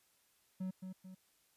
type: tone with echo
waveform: triangle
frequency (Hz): 186.7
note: F#3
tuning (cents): +16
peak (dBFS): -35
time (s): 0.6-0.71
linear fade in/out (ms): 10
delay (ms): 220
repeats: 2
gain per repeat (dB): -6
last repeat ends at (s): 1.15
effects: white hiss -73 dBFS RMS until 1.56 s + resampled to 32000 Hz